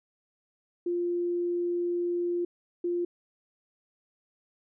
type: tone bursts at uneven times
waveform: sine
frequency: 349.2 Hz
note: F4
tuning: in tune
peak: -26 dBFS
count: 2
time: 0.86-2.45 / 2.84-3.05 s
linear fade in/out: 5 ms
effects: none